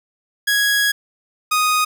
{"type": "tone pair in turn", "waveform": "sawtooth", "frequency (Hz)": [1661.2, 1244.5], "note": ["G#6", "D#6"], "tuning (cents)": [0, 0], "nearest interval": "perfect fourth", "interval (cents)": 500, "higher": "first", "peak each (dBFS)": -11, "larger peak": "neither", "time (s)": [[0.47, 0.92], [1.51, 1.85]], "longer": "first", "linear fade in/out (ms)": 10, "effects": []}